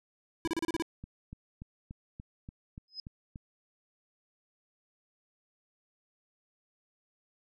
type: tone bursts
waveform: square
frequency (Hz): 329.6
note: E4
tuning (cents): 0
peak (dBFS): -30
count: 7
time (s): 0.45-0.823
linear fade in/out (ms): 0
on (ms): 25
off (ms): 33
type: click train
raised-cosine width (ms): 5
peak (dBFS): -31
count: 11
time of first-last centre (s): 0.46-3.359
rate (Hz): 3.45
type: tone with exponential growth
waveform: sine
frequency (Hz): 5070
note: D#8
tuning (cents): +32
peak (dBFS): -34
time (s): 2.88-3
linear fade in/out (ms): 2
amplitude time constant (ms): 25
effects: low-pass 10000 Hz 12 dB/octave